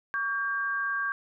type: tone pair together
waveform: sine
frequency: 1133.2 / 1598 Hz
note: C#6 / G6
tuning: +38 / +33 cents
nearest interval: tritone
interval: 595 cents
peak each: -32 / -28 dBFS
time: 0.14-1.12 s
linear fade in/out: 0 ms
effects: none